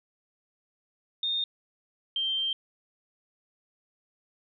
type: tone pair in turn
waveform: sine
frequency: 3660 / 3148 Hz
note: A#7 / G7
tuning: -32 / +7 cents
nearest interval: minor third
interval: 261 cents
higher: first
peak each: -26 dBFS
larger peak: neither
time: 1.23-1.44 / 2.16-2.53 s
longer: second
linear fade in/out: 2 ms
effects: none